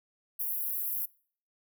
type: high-pass noise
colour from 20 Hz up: pink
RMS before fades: -33 dBFS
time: 0.39-1.06 s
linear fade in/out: 10 ms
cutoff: 11000 Hz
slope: 96 dB/octave
effects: noise-tail reverb RT60 0.5 s tail -24 dB re dry